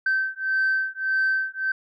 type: beating tone pair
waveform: sine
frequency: 1547 / 1548.7 Hz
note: G6 / G6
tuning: -23 / -21 cents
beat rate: 1.7 Hz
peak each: -23 dBFS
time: 0.06-1.72 s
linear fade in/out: 5 ms
effects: tanh soft clip ceiling -16 dBFS